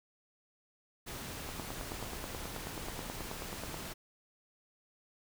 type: noise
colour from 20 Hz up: pink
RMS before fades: -43 dBFS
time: 1.06-3.94 s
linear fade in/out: 20 ms
type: click train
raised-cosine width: 1 ms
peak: -26 dBFS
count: 22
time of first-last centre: 1.49-3.743 s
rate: 9.32 Hz
effects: none